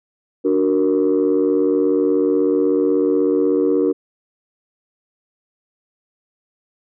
sine chord, D augmented, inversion none, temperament equal, 293.7 / 370 / 466.2 Hz, D4 / F#4 / A#4, 0 / 0 / 0 cents, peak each -17 dBFS, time 0.44-3.93 s, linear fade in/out 20 ms, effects tanh soft clip ceiling -8 dBFS

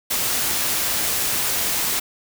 white noise, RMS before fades -22 dBFS, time 0.1-2 s, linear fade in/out 10 ms, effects none

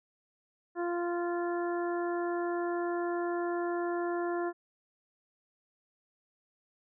harmonic tone, 347.2 Hz, F4, 10 cents flat, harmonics 1 / 2 / 3 / 4 / 5, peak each -31 / -37 / -41 / -43 / -45 dBFS, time 0.75-4.53 s, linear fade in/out 50 ms, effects none

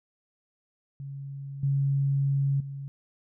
sine tone with level steps, 138.59 Hz, C#3, in tune, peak -35 / -22 / -34 dBFS, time 1-2.88 s, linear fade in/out 0 ms, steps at 1.63 / 2.6 s, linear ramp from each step 5 ms, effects none

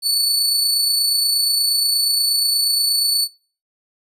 sawtooth tone with amplitude modulation, 4468 Hz, C#8, 13 cents sharp, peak -11 dBFS, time 0.02-3.28 s, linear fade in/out 50 ms, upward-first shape sine, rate 28.4 Hz, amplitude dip 35%, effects noise-tail reverb RT60 0.4 s tail -23 dB re dry + resampled to 32000 Hz

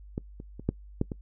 clicks, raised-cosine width 3 ms, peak -18 / -28 / -27 / -12 / -12 / -20 dBFS, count 6, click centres 0.179 / 0.401 / 0.596 / 0.69 / 1.014 / 1.118 s, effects noise-tail reverb RT60 0.1 s tail -23 dB re dry + added 50 Hz sine -45 dBFS peak until 1.21 s

